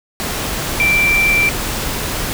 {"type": "tone in noise", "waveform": "sine", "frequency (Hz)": 2349, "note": "D7", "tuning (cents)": 0, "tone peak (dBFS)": -11, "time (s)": [0.8, 1.49], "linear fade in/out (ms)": 0, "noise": "pink", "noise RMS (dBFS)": -21, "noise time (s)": [0.2, 2.33], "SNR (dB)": 7, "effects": []}